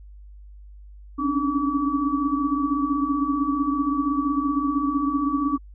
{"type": "tone cluster", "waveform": "sine", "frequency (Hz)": [271.9, 282.2, 297.8, 1145], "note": ["C#4", "C#4", "D4", "D6"], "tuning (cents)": [-33, 31, 24, -44], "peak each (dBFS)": -26, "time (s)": [1.18, 5.58], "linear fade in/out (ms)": 20, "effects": ["added 50 Hz sine -41 dBFS peak until 5.74 s"]}